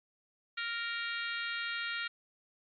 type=harmonic tone; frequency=465.9 Hz; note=A#4; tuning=1 cent flat; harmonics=3 / 4 / 5 / 6 / 7 / 8 / 9; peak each=-38 / -40 / -42 / -44 / -45 / -46 / -47 dBFS; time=0.57-2.08 s; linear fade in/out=10 ms; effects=MP3 64 kbps